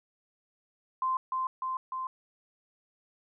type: tone with echo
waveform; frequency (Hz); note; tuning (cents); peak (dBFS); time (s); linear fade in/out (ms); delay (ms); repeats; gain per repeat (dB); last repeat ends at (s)
sine; 1040; C6; -11; -26; 1.02-1.17; 2; 300; 3; -2; 2.07
effects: none